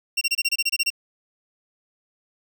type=tone bursts; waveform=25% pulse; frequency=2749 Hz; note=F7; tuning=28 cents flat; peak=-15 dBFS; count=11; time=0.17-0.903 s; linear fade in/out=10 ms; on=43 ms; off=26 ms; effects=none